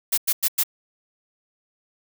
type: noise bursts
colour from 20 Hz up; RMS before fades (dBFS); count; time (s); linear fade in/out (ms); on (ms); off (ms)
blue; -20; 4; 0.12-0.636; 10; 57; 96
effects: none